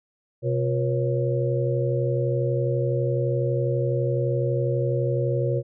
sine tone cluster, 126.9 / 357 / 478 / 550 Hz, B2 / F4 / A#4 / C#5, +47 / +38 / +43 / -14 cents, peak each -23 / -29 / -28 / -28 dBFS, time 0.42-5.63 s, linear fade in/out 50 ms, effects none

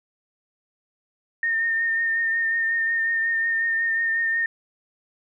sine tone with vibrato, 1825 Hz, A#6, 37 cents flat, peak -20 dBFS, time 1.43-4.46 s, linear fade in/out 2 ms, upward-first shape triangle, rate 5.5 Hz, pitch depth 26 cents each way, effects none

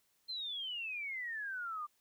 sine exponential sweep, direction down, 4193 to 1174.7 Hz, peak -38 dBFS, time 0.28-1.87 s, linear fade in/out 20 ms, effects white hiss -75 dBFS RMS until 2 s

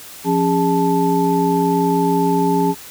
sine tone cluster, 174.4 / 275.1 / 408.8 / 875 Hz, F3 / C#4 / G#4 / A5, -2 / -13 / -27 / -10 cents, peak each -19 dBFS, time 0.24-2.75 s, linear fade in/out 50 ms, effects white hiss -37 dBFS RMS until 2.9 s

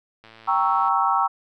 click train, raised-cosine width 0.3 ms, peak -30 dBFS, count 73, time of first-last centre 0.24-0.883 s, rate 112 Hz
sine chord, G diminished seventh, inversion none, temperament equal, 784 / 932.3 / 1108.7 / 1318.5 Hz, G5 / Bb5 / Db6 / Fb6, 0 / 0 / 0 / 0 cents, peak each -23 dBFS, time 0.47-1.28 s, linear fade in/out 20 ms
effects none

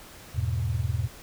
sine chord, E major, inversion none, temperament equal, 82.41 / 103.83 / 123.47 Hz, E2 / G#2 / B2, 0 / 0 / 0 cents, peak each -29 dBFS, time 0.34-1.08 s, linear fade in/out 20 ms, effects pink hiss -47 dBFS RMS until 1.22 s

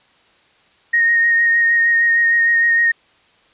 sine tone with vibrato, 1859 Hz, A#6, 5 cents flat, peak -11 dBFS, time 0.93-2.92 s, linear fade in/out 10 ms, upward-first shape sine, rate 6.5 Hz, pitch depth 17 cents each way, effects white hiss -54 dBFS RMS until 3.53 s + resampled to 8000 Hz

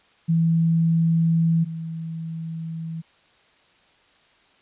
sine tone pair in turn, 164.81 / 163.01 Hz, E3 / E3, 0 / -19 cents, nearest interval unison, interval 19 cents, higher first, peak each -16 / -28 dBFS, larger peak first, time 0.28-1.65 / 1.65-3.02 s, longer neither, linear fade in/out 20 ms, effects white hiss -58 dBFS RMS until 4.61 s + resampled to 8000 Hz

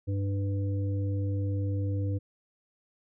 harmonic tone, 99 Hz, G2, 18 cents sharp, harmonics 1 / 3 / 5, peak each -27 / -37 / -41 dBFS, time 0.07-2.19 s, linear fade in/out 20 ms, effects none

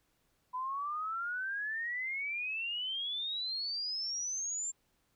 sine exponential sweep, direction up, 995 to 7400 Hz, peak -34 dBFS, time 0.53-4.72 s, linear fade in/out 20 ms, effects pink hiss -75 dBFS RMS until 5.15 s

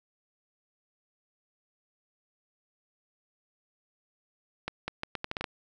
accelerating click train, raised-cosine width 0.3 ms, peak -16 dBFS, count 9, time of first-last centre 4.68-5.442 s, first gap 200 ms, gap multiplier 0.77, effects none

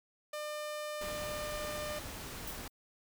sawtooth tone, 600 Hz, D5, 37 cents sharp, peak -34 dBFS, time 0.33-1.99 s, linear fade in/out 5 ms
pink noise, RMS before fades -44 dBFS, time 1.01-2.68 s, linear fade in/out 5 ms
violet noise with exponential decay, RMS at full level -39 dBFS, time 2.47-2.7 s, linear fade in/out 5 ms, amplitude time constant 48 ms
effects none

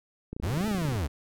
click train, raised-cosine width 3 ms, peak -23 dBFS, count 19, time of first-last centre 0.33-0.957 s, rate 28.7 Hz
40% pulse linear two-way sweep, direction up then down, 61.74 to 224.4 to 61.74 Hz, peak -26 dBFS, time 0.42-1.08 s, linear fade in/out 20 ms, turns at 0.67 s
effects none

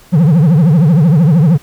triangle tone with vibrato, 159.7 Hz, D#3, 45 cents sharp, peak -3 dBFS, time 0.12-1.58 s, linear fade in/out 20 ms, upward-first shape triangle, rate 13 Hz, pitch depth 280 cents each way, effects pink hiss -43 dBFS RMS until 1.62 s

